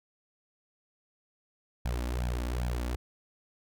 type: tone with flanger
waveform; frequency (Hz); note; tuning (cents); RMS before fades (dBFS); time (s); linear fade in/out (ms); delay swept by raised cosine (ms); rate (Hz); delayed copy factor
sawtooth; 60.7; B1; -29; -32; 1.85-2.96; 5; 1.2 to 3.6; 2.5; +0.9
effects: none